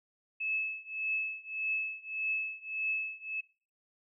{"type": "tone with tremolo", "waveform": "sine", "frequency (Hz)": 2600, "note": "E7", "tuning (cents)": -24, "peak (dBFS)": -28, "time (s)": [0.4, 3.41], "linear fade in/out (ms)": 10, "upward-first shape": "triangle", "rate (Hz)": 1.7, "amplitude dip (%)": 95, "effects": ["noise-tail reverb RT60 0.4 s tail -21 dB re dry"]}